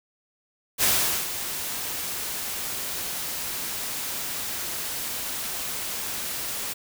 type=noise with ADSR envelope; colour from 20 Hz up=white; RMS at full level=-20 dBFS; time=0.78-6.74 s; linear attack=48 ms; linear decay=440 ms; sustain=-11 dB; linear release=18 ms; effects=none